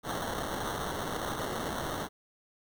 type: noise with sample-and-hold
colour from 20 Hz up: blue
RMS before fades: -35 dBFS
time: 0.03-2.09 s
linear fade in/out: 50 ms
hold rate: 2450 Hz
effects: none